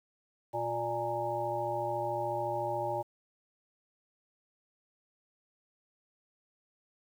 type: harmonic tone with a mistuned harmonic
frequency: 118.1 Hz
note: A#2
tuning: 23 cents sharp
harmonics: 1 / 3 / 5 / 7 / 8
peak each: -42 / -39 / -35 / -35 / -39 dBFS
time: 0.53-3.03 s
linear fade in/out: 20 ms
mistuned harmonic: 8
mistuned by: -45 cents
effects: 10-bit